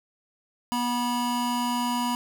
square tone pair together, 243 / 972 Hz, B3 / B5, -28 / -28 cents, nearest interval 2 octaves, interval 2400 cents, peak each -28 dBFS, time 0.72-2.15 s, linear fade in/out 0 ms, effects none

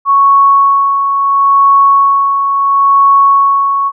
sine tone with tremolo, 1108.7 Hz, C#6, in tune, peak -3 dBFS, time 0.05-3.92 s, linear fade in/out 50 ms, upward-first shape sine, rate 0.73 Hz, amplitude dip 50%, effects none

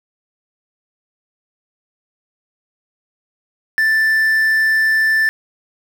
triangle tone with quantisation, 1766 Hz, A6, 6 cents sharp, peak -10 dBFS, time 3.78-5.29 s, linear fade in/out 0 ms, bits 6, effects none

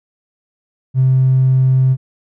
triangle tone with tanh clipping, 130.81 Hz, C3, in tune, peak -8 dBFS, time 0.94-1.97 s, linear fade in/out 50 ms, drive 1 dB, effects none

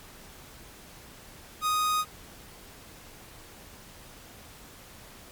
45% pulse tone, 1244.5 Hz, D#6, in tune, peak -24 dBFS, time 1.61-2.05 s, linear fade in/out 50 ms, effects pink hiss -49 dBFS RMS until 5.31 s + MP3 96 kbps

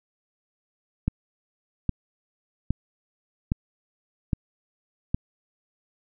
click train, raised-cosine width 5 ms, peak -10 dBFS, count 6, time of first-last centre 1.08-5.145 s, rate 1.23 Hz, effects none

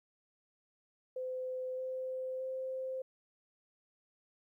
sine tone with pitch steps, 512 / 516.8 / 521.6 Hz, C5 / C5 / C5, -38 / -21 / -5 cents, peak -36 dBFS, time 1.16-3.02 s, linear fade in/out 5 ms, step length 620 ms, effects 13-bit

